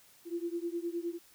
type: beating tone pair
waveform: sine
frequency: 337.8 / 347.5 Hz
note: E4 / F4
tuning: +42 / -9 cents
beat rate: 9.7 Hz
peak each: -36 / -37 dBFS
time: 0.25-1.19 s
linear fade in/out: 50 ms
effects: white hiss -61 dBFS RMS until 1.34 s